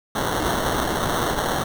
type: noise with sample-and-hold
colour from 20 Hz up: blue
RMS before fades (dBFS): -23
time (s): 0.15-1.64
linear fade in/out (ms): 5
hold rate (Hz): 2450
effects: none